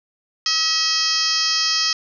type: harmonic tone with a mistuned harmonic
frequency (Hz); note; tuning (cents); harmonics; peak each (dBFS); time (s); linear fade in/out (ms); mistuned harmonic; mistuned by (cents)
640; D#5; +49; 2 / 3 / 4 / 5 / 6 / 7 / 8 / 9 / 10; -29 / -29 / -30 / -27 / -31 / -24 / -20 / -28 / -31; 0.46-1.93; 2; 6; +65
effects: none